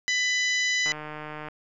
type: harmonic tone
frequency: 997 Hz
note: B5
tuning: 16 cents sharp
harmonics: 2 / 3 / 4 / 5 / 6 / 7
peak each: -24 / -32 / -32 / -36 / -34 / -37 dBFS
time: 0.08-0.92 s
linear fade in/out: 0 ms
type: click train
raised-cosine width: 0.5 ms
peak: -22 dBFS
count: 96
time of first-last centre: 0.86-1.485 s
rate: 152 Hz
effects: none